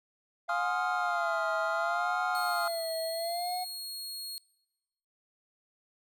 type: tone with vibrato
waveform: triangle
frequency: 690 Hz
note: F5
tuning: 21 cents flat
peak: -30 dBFS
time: 0.48-3.65 s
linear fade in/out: 20 ms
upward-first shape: sine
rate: 0.7 Hz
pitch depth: 100 cents each way
type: chord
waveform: triangle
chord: F minor seventh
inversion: first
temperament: equal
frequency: 830.6 / 1046.5 / 1244.5 / 1396.9 Hz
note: Ab5 / C6 / Eb6 / F6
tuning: 0 / 0 / 0 / 0 cents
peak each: -35 / -37 / -34 / -31 dBFS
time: 0.49-2.68 s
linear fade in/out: 2 ms
type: tone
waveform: sawtooth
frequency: 4300 Hz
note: C8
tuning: 47 cents sharp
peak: -35 dBFS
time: 2.35-4.38 s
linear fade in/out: 0 ms
effects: noise-tail reverb RT60 1.0 s tail -23 dB re dry